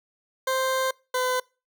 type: tone pair in turn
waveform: 20% pulse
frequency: 523.3 / 506.4 Hz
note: C5 / B4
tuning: 0 / +43 cents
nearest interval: minor second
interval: 57 cents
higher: first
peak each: -18 dBFS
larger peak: neither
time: 0.47-0.91 / 1.14-1.4 s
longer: first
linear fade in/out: 5 ms
effects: noise-tail reverb RT60 0.3 s tail -24 dB re dry